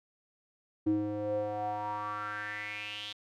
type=tone with band-pass filter sweep; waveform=square; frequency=104.6 Hz; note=G#2; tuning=13 cents sharp; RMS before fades=-35 dBFS; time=0.86-3.13 s; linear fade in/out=10 ms; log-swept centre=310 to 3500 Hz; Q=6; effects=none